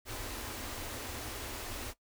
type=band-stop noise; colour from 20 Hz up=pink; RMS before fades=-41 dBFS; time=0.05-1.94 s; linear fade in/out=50 ms; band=120 to 220 Hz; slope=96 dB/octave; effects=noise-tail reverb RT60 0.1 s tail -17 dB re dry